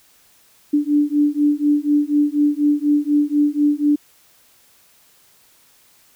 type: beating tone pair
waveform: sine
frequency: 291.4 / 295.5 Hz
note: D4 / D4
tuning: -13 / +11 cents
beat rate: 4.1 Hz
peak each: -17 dBFS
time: 0.73-3.96 s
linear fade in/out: 10 ms
effects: white hiss -54 dBFS RMS until 6.15 s